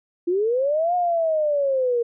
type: linear two-way sweep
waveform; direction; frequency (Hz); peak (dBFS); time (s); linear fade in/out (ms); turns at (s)
sine; up then down; 336.2 to 722 to 464.1; -18; 0.27-2.03; 10; 0.95
effects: none